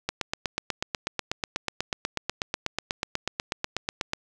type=click train; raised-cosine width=0.2 ms; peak=-9 dBFS; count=34; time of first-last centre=0.09-4.134 s; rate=8.16 Hz; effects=none